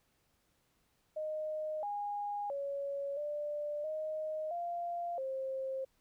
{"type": "tone with pitch steps", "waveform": "sine", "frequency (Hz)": [618, 820, 560, 591, 622, 693, 531], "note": ["D#5", "G#5", "C#5", "D5", "D#5", "F5", "C5"], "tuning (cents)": [-12, -22, 18, 11, -1, -14, 25], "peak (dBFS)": -35, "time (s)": [1.16, 5.85], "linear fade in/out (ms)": 10, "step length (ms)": 670, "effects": ["pink hiss -75 dBFS RMS until 6 s"]}